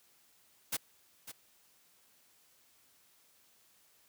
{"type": "noise with echo", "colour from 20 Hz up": "white", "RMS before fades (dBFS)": -34, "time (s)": [0.72, 0.77], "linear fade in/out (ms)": 10, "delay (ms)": 550, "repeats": 1, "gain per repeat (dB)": -12, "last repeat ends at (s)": 1.32, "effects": ["white hiss -67 dBFS RMS until 4.08 s", "high-pass 60 Hz 12 dB/octave"]}